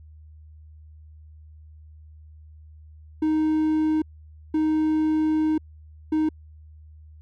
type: tone bursts at uneven times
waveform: triangle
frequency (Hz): 311.1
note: D#4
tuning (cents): 0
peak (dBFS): -17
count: 3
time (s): 3.22-4.02 / 4.54-5.58 / 6.12-6.29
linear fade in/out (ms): 5
effects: added 77 Hz sine -44 dBFS peak until 7.21 s